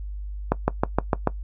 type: accelerating click train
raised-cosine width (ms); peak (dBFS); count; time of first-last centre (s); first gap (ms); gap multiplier
1; -4; 6; 0.52-1.273; 160; 0.97
effects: noise-tail reverb RT60 0.1 s tail -18 dB re dry + added 50 Hz sine -30 dBFS peak until 1.43 s